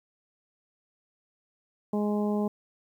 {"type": "harmonic tone", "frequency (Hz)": 208.3, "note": "G#3", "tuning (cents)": 5, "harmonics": [1, 2, 3, 4, 5], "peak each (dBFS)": [-26, -31, -36, -38, -43], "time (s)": [1.93, 2.48], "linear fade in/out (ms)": 5, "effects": ["10-bit"]}